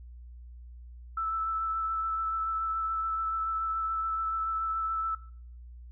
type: tone with vibrato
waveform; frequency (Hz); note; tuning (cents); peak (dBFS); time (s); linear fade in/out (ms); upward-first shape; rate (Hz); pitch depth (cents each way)
sine; 1318.5; E6; 0; -28; 1.17-5.15; 5; sine; 7; 13
effects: noise-tail reverb RT60 0.5 s tail -17 dB re dry + added 60 Hz sine -44 dBFS peak until 5.91 s